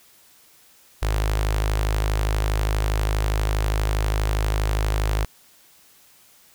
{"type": "tone with notch filter", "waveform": "sawtooth", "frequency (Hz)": 52.4, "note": "G#1", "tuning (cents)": 16, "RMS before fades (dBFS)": -22, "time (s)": [1.02, 5.25], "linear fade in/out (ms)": 5, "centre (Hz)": 210, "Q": 0.68, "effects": ["white hiss -54 dBFS RMS until 6.54 s"]}